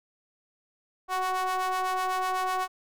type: ring-modulated tone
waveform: square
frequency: 185 Hz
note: F#3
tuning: in tune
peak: -24 dBFS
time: 1.08-2.68 s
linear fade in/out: 50 ms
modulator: 929 Hz
effects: none